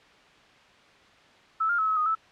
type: tone with pitch steps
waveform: sine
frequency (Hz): 1309 / 1403 / 1294 / 1286 / 1241 / 1310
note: E6 / F6 / E6 / E6 / D#6 / E6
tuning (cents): -13 / +8 / -32 / -43 / -5 / -11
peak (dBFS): -22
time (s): 1.6-2.152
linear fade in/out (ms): 10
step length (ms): 92
effects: white hiss -55 dBFS RMS until 2.31 s + low-pass 3000 Hz 12 dB/octave